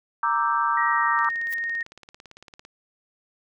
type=chord; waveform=sine; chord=E half-diminished seventh; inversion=second; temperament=equal; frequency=932.3 / 1174.7 / 1318.5 / 1568 Hz; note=Bb5 / D6 / E6 / G6; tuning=0 / 0 / 0 / 0 cents; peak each=-25 / -23 / -27 / -29 dBFS; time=0.23-1.29 s; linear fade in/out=2 ms
type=tone with pitch glide; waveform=sine; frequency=1894 to 1852.9 Hz; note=A#6 to A#6; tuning=+27 to -11 cents; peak=-25 dBFS; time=0.77-1.83 s; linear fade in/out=5 ms; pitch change=-38 cents; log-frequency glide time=0.88-1.26 s
type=click train; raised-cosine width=0.2 ms; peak=-27 dBFS; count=27; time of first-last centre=1.19-2.651 s; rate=17.8 Hz
type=noise with exponential growth; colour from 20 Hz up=blue; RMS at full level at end=-34 dBFS; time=1.45-1.54 s; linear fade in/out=1 ms; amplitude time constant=18 ms
effects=none